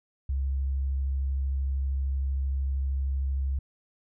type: tone with vibrato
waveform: sine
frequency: 67.6 Hz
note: C#2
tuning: 43 cents flat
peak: -25 dBFS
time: 0.29-3.59 s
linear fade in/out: 5 ms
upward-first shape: square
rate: 13 Hz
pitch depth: 10 cents each way
effects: none